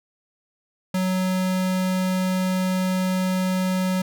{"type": "tone", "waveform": "square", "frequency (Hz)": 185.6, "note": "F#3", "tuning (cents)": 6, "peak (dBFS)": -21, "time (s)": [0.94, 4.02], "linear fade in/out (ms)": 5, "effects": []}